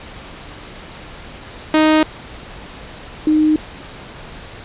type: tone pair in turn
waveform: sawtooth / sine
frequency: 311.1 / 308.1 Hz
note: D#4 / D#4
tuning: 0 / -17 cents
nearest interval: unison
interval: 17 cents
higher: first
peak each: -6 / -10 dBFS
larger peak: first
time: 1.74-2.03 / 3.27-3.56 s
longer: neither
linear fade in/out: 2 ms
effects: pink hiss -35 dBFS RMS until 4.64 s + resampled to 8000 Hz